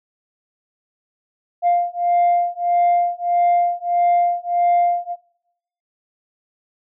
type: beating tone pair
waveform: sine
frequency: 699 / 700.6 Hz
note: F5 / F5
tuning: +1 / +5 cents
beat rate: 1.6 Hz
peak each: -16 dBFS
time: 1.62-5.16 s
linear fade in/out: 50 ms
effects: noise-tail reverb RT60 0.8 s tail -20 dB re dry + tanh soft clip ceiling -10 dBFS